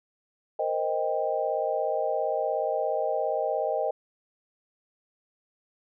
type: chord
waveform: sine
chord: C minor seventh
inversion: third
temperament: equal with one note detuned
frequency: 466.2 / 523.3 / 622.3 / 790.8 Hz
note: Bb4 / C5 / Eb5 / G5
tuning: 0 / 0 / 0 / +15 cents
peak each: -32 / -31 / -28 / -31 dBFS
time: 0.59-3.91 s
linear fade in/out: 5 ms
effects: none